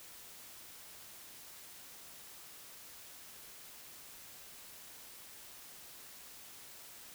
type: silence
effects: white hiss -53 dBFS RMS until 7.14 s